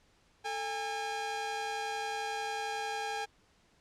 sawtooth tone pair together, 442.2 / 813.3 Hz, A4 / G#5, +9 / -36 cents, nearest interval major seventh, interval 1055 cents, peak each -37 / -31 dBFS, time 0.44-3.26 s, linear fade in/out 20 ms, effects pink hiss -67 dBFS RMS until 3.8 s + low-pass 7000 Hz 12 dB/octave

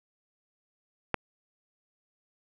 click, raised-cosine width 0.5 ms, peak -10 dBFS, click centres 1.143 s, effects none

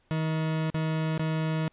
40% pulse tone with dropouts, 158.4 Hz, D#3, 31 cents sharp, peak -25 dBFS, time 0.11-1.68 s, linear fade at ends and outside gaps 0 ms, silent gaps 0.701-0.744 / 1.178-1.195 s, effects pink hiss -67 dBFS RMS until 1.72 s + resampled to 8000 Hz

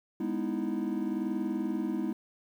triangle chord, E major seventh, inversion first, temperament just, 206 / 247.2 / 309 / 329.6 Hz, G#3 / B3 / D#4 / E4, -14 / +2 / -12 / 0 cents, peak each -33 dBFS, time 0.2-2.13 s, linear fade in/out 5 ms, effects 10-bit

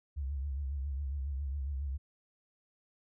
sine tone with vibrato, 69.3 Hz, C#2, in tune, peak -33 dBFS, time 0.16-1.98 s, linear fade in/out 20 ms, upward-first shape triangle, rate 7.3 Hz, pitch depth 120 cents each way, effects none

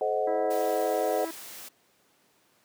sine chord, A diminished seventh, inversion none, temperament equal with one note detuned, 431.4 / 523.3 / 622.3 / 740 Hz, A4 / C5 / Eb5 / Gb5, -34 / 0 / 0 / 0 cents, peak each -30 dBFS, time 0.01-1.25 s, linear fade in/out 2 ms
harmonic tone, 327.1 Hz, E4, 13 cents flat, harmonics 1 / 2 / 3 / 4 / 5 / 6, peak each -35 / -42 / -43 / -47 / -48 / -50 dBFS, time 0.27-1.31 s, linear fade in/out 5 ms
white noise, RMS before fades -43 dBFS, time 0.5-1.69 s, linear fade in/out 10 ms
effects pink hiss -65 dBFS RMS until 2.64 s + high-pass 200 Hz 12 dB/octave

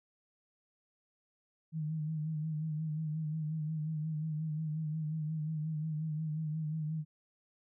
sine tone with vibrato, 155.56 Hz, D#3, in tune, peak -33 dBFS, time 1.72-7.05 s, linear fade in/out 50 ms, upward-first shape sine, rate 5.6 Hz, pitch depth 49 cents each way, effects none

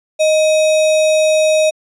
sine tone with sample-and-hold, 622.3 Hz, D#5, in tune, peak -9 dBFS, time 0.19-1.71 s, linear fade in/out 20 ms, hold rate 3150 Hz, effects resampled to 22050 Hz

